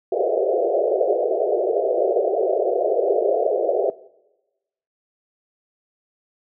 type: band-pass noise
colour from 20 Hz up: pink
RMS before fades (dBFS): -20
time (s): 0.12-3.9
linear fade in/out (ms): 2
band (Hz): 370 to 700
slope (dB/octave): 96
effects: noise-tail reverb RT60 1.0 s tail -20 dB re dry